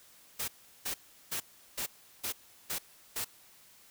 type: noise bursts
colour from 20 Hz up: white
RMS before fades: -35 dBFS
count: 7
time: 0.39-3.247 s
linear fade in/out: 10 ms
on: 91 ms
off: 370 ms
effects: white hiss -59 dBFS RMS until 3.9 s